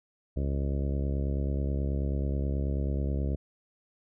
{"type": "harmonic tone", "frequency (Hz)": 69.3, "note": "C#2", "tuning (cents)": 0, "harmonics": [1, 2, 3, 4, 5, 6, 7, 8, 9], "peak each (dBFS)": [-28, -34, -38, -40, -42, -44, -45, -46, -47], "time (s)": [0.36, 3.36], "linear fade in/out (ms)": 10, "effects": []}